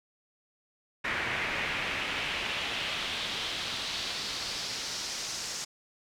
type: noise with band-pass filter sweep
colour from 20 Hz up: brown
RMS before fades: -34 dBFS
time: 1.04-5.65 s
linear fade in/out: 10 ms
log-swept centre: 2000 to 6100 Hz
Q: 2.2
effects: none